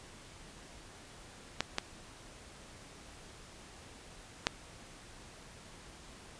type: clicks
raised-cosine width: 0.2 ms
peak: -12 / -13 / -9 dBFS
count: 3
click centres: 1.606 / 1.784 / 4.469 s
effects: pink hiss -53 dBFS RMS until 6.39 s + resampled to 22050 Hz